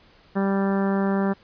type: harmonic tone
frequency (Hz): 196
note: G3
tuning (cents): 0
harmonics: 1 / 2 / 3 / 4 / 5 / 6 / 7 / 8 / 9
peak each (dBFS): -21 / -27 / -31 / -33 / -35 / -37 / -38 / -39 / -40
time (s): 0.35-1.34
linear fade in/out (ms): 20
effects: pink hiss -55 dBFS RMS until 1.43 s + resampled to 11025 Hz